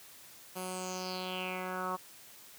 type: tone with low-pass filter sweep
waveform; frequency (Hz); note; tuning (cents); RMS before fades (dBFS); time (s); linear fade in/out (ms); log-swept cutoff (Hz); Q
10% pulse; 184.4; F#3; -6; -38; 0.55-1.97; 20; 12000 to 1100; 5.2
effects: white hiss -54 dBFS RMS until 2.58 s + high-pass 80 Hz 12 dB/octave